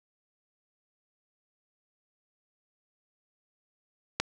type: click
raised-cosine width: 0.2 ms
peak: -8 dBFS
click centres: 4.2 s
effects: none